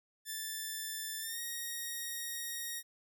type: tone with pitch glide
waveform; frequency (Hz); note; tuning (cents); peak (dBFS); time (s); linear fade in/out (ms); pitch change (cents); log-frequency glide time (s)
5% pulse; 1760 to 1875.5; A6 to A#6; 0 to +10; -28; 0.25-2.83; 50; +110; 1.2-1.4
effects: none